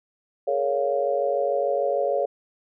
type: chord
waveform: sine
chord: Bb minor seventh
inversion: third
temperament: just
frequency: 419.5 / 466.2 / 559.4 / 699.2 Hz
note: Ab4 / Bb4 / Db5 / F5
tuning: +17 / 0 / +16 / +2 cents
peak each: -28 / -29 / -23 / -28 dBFS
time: 0.47-2.26 s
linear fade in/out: 10 ms
effects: none